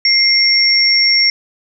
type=tone pair together; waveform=sine; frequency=2112 / 5506 Hz; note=C7 / F8; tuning=+16 / -25 cents; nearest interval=octave + perfect fourth; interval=1659 cents; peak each=-14 / -10 dBFS; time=0.05-1.3 s; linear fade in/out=2 ms; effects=none